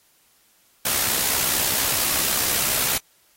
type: noise with amplitude modulation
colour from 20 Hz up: white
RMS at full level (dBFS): -20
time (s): 0.85-2.98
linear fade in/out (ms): 5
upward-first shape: sine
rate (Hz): 64.4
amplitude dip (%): 45
effects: white hiss -60 dBFS RMS until 3.36 s + AAC 48 kbps